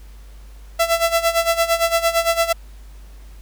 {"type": "tone with tremolo", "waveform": "sawtooth", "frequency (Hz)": 669, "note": "E5", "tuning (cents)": 25, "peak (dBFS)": -9, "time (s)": [0.79, 2.53], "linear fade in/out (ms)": 10, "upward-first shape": "sine", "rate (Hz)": 8.8, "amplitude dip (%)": 80, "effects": ["added 50 Hz sine -37 dBFS peak until 3.41 s", "pink hiss -52 dBFS RMS until 3.41 s"]}